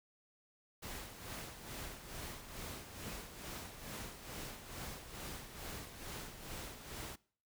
pink noise with tremolo, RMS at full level -45 dBFS, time 0.82-7.16 s, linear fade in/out 10 ms, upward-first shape sine, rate 2.3 Hz, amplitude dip 60%, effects noise-tail reverb RT60 0.5 s tail -23 dB re dry

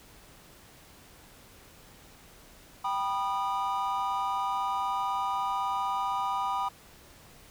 triangle chord, G augmented, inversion none, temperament just, 784 / 980 / 1225 Hz, G5 / B5 / D#6, 0 / -14 / -27 cents, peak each -31 / -29 / -31 dBFS, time 2.84-6.69 s, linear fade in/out 10 ms, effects pink hiss -54 dBFS RMS until 7.5 s

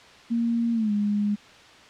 sine tone with pitch glide, 233.1 to 206.5 Hz, A#3 to G#3, 0 to -10 cents, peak -21 dBFS, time 0.3-1.36 s, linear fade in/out 20 ms, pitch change -210 cents, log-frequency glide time 0.73-0.92 s, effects white hiss -49 dBFS RMS until 1.89 s + low-pass 4000 Hz 12 dB/octave

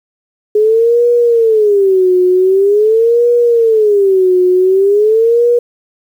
sine tone with vibrato, 417.7 Hz, G#4, 10 cents sharp, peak -6 dBFS, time 0.55-5.59 s, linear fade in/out 5 ms, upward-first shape sine, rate 0.45 Hz, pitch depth 240 cents each way, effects 7-bit

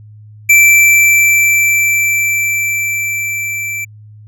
square tone with level ramp, 2336 Hz, D7, 10 cents flat, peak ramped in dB -4 to -19 dBFS, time 0.49-3.85 s, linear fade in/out 10 ms, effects added 106 Hz sine -34 dBFS peak until 4.27 s

